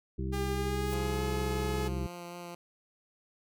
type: harmonic tone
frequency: 65.41 Hz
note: C2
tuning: in tune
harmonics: 1 / 2 / 3 / 5 / 6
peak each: -34 / -37 / -39 / -41 / -42 dBFS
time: 0.18-2.07 s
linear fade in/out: 10 ms
type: tone with pitch glide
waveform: sawtooth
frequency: 402.2 to 424.9 Hz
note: G4 to G#4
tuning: +44 to +40 cents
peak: -30 dBFS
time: 0.32-1.89 s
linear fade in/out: 20 ms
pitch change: +96 cents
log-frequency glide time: 0.5-1.23 s
type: noise with exponential growth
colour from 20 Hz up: blue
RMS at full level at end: -42 dBFS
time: 0.77-0.94 s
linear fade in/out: 0 ms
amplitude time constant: 36 ms
type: tone with vibrato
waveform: 10% pulse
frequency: 174.3 Hz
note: F3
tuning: 3 cents flat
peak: -33 dBFS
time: 0.92-2.55 s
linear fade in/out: 5 ms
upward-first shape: sine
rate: 4.3 Hz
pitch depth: 12 cents each way
effects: none